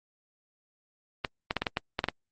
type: clicks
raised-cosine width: 0.3 ms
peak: -11 dBFS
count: 9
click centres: 1.248 / 1.509 / 1.567 / 1.62 / 1.668 / 1.771 / 1.991 / 2.041 / 2.086 s
effects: Opus 24 kbps